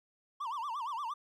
triangle tone with vibrato, 1030 Hz, C6, 28 cents flat, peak -33 dBFS, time 0.4-1.14 s, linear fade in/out 10 ms, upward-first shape sine, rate 8.6 Hz, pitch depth 250 cents each way, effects none

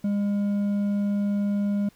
triangle tone with hard clipping, 202.9 Hz, G#3, 40 cents flat, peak -23 dBFS, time 0.04-1.89 s, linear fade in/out 5 ms, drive 7 dB, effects pink hiss -59 dBFS RMS until 1.95 s

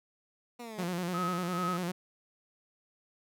15% pulse exponential two-way sweep, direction down then up, 245.6 to 207.7 to 245.6 Hz, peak -35 dBFS, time 0.59-0.85 s, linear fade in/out 10 ms, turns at 0.79 s
sawtooth tone with vibrato, 177.2 Hz, F3, 25 cents sharp, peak -28 dBFS, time 0.78-1.92 s, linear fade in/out 10 ms, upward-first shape square, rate 10 Hz, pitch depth 56 cents each way
sine tone with tremolo, 1274 Hz, D#6, 41 cents sharp, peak -31 dBFS, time 1.14-1.77 s, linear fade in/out 5 ms, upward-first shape sine, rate 2.4 Hz, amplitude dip 75%
effects none

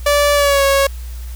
sawtooth tone with pitch glide, 580 to 551.3 Hz, D5 to C#5, -22 to -10 cents, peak -7 dBFS, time 0.06-0.87 s, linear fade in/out 5 ms, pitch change -88 cents, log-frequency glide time 0.34-0.64 s, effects added 60 Hz sine -25 dBFS peak until 1.35 s + white hiss -42 dBFS RMS until 1.35 s

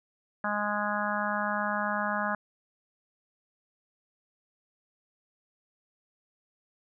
harmonic tone, 207.7 Hz, G#3, in tune, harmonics 1 / 3 / 4 / 5 / 6 / 7 / 8, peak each -35 / -35 / -35 / -35 / -35 / -35 / -35 dBFS, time 0.44-2.35 s, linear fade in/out 2 ms, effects none

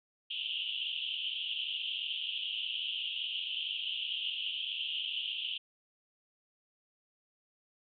white band-pass noise, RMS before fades -37 dBFS, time 0.3-5.58 s, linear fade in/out 10 ms, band 2800 to 3300 Hz, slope 96 dB/octave, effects none

